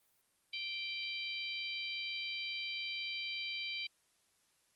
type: harmonic tone with a mistuned harmonic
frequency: 784 Hz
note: G5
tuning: in tune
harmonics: 3 / 4 / 5 / 6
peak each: -41 / -43 / -45 / -47 dBFS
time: 0.53-3.87 s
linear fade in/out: 5 ms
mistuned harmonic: 4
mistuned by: -16 cents
effects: white hiss -74 dBFS RMS until 4.75 s + Opus 32 kbps